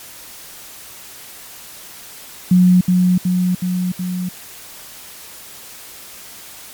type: tone with echo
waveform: sine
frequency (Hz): 181.3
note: F#3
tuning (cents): -35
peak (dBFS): -7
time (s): 2.51-2.81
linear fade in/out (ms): 5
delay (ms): 370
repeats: 4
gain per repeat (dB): -3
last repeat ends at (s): 4.29
effects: white hiss -37 dBFS RMS until 6.73 s + MP3 96 kbps